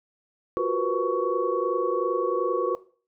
sine tone cluster, 353.9 / 376.6 / 474.7 / 505 / 1119 Hz, F4 / F#4 / A#4 / B4 / C#6, +23 / +31 / +31 / +39 / +16 cents, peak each -29 dBFS, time 0.57-2.75 s, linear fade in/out 0 ms, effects noise-tail reverb RT60 0.4 s tail -17 dB re dry

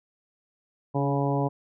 harmonic tone with a mistuned harmonic, 140 Hz, C#3, 18 cents sharp, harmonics 1 / 2 / 3 / 4 / 5 / 6 / 7, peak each -26 / -29 / -31 / -32 / -33 / -34 / -34 dBFS, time 0.94-1.49 s, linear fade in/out 20 ms, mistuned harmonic 2, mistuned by +22 cents, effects none

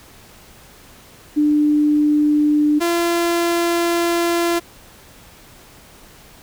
sine / sawtooth tone pair in turn, 298 / 341.7 Hz, D4 / F4, +25 / -38 cents, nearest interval major second, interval 237 cents, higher second, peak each -12 dBFS, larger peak neither, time 1.36-2.8 / 2.8-4.6 s, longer second, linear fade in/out 20 ms, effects pink hiss -45 dBFS RMS until 6.42 s

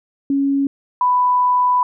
sine tone pair in turn, 277.2 / 993 Hz, C#4 / B5, 0 / +9 cents, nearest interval octave + minor seventh, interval 2209 cents, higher second, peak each -14 / -12 dBFS, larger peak second, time 0.3-0.67 / 1.01-1.83 s, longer second, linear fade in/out 2 ms, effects none

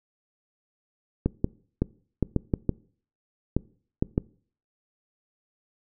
clicks, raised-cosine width 3 ms, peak -9 dBFS, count 10, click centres 1.26 / 1.444 / 1.82 / 2.227 / 2.363 / 2.538 / 2.693 / 3.566 / 4.025 / 4.179 s, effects noise-tail reverb RT60 0.5 s tail -23 dB re dry

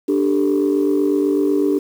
sine chord, D suspended fourth, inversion none, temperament equal, 293.7 / 392 / 440 Hz, D4 / G4 / A4, 0 / 0 / 0 cents, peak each -16 / -17 / -22 dBFS, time 0.08-1.79 s, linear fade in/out 10 ms, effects tanh soft clip ceiling -8 dBFS + 7-bit

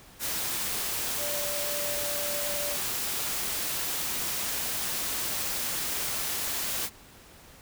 sine tone in noise, 583 Hz, D5, 13 cents flat, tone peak -35 dBFS, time 1.17-2.78 s, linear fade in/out 50 ms, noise white, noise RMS -31 dBFS, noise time 0.19-6.9 s, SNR -7 dB, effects pink hiss -52 dBFS RMS until 7.61 s

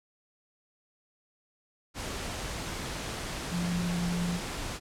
sine tone in noise, 174.61 Hz, F3, in tune, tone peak -28 dBFS, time 3.5-4.4 s, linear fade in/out 50 ms, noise pink, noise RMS -36 dBFS, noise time 1.94-4.8 s, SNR +5 dB, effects low-pass 9000 Hz 12 dB/octave

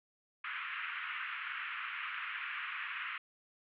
pink band-pass noise, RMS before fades -41 dBFS, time 0.44-3.18 s, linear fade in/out 5 ms, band 1200 to 2800 Hz, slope 48 dB/octave, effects none

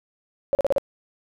sine tone bursts, 556 Hz, C#5, 5 cents sharp, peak -16 dBFS, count 5, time 0.53-0.782 s, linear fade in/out 0 ms, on 20 ms, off 38 ms, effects none

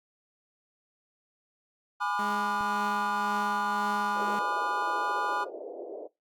triangle chord, G# diminished seventh, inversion none, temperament just, 830.6 / 996.7 / 1196.1 / 1435.3 Hz, G#5 / B5 / D6 / F6, 0 / +16 / +31 / +47 cents, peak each -31 dBFS, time 2-5.45 s, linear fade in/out 20 ms
sawtooth tone with tremolo, 207.7 Hz, G#3, in tune, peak -30 dBFS, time 2.19-4.39 s, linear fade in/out 2 ms, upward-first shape triangle, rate 1.9 Hz, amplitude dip 45%
click, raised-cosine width 3 ms, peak -32 dBFS, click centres 2.609 s
pink band-pass noise, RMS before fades -40 dBFS, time 4.15-6.08 s, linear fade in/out 20 ms, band 350 to 660 Hz, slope 48 dB/octave
effects noise-tail reverb RT60 0.2 s tail -20 dB re dry + Opus 48 kbps

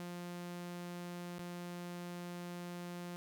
sawtooth tone with dropouts, 175.5 Hz, F3, 9 cents sharp, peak -39 dBFS, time 0-3.16 s, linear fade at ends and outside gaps 0 ms, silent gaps 1.383-1.393 s, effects none

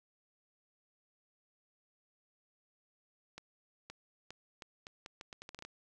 accelerating click train, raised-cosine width 0.2 ms, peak -29 dBFS, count 14, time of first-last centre 3.38-5.65 s, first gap 520 ms, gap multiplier 0.78, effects none

